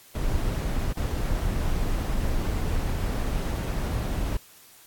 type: noise with dropouts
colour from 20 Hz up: brown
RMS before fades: -26 dBFS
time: 0.15-4.37 s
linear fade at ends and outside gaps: 5 ms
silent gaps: 0.929-0.969 s
effects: white hiss -52 dBFS RMS until 4.86 s + AAC 64 kbps